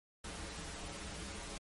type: noise with comb filter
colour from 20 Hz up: pink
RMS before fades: -45 dBFS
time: 0.24-1.58 s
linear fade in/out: 5 ms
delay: 8 ms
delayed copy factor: -0.85
effects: MP3 48 kbps